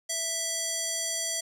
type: tone with band-pass filter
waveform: square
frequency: 659.3 Hz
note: E5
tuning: in tune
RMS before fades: -31 dBFS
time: 0.09-1.41 s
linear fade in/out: 10 ms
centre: 7300 Hz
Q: 2
effects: none